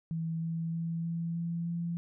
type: tone with pitch steps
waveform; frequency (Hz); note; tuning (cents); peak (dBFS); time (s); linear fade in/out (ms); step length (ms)
sine; 163.4 / 164.73 / 166.06 / 167.41 / 168.77 / 170.14; E3 / E3 / E3 / E3 / E3 / F3; -15 / -1 / +13 / +27 / +41 / -45; -31; 0.11-1.97; 0; 310
effects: none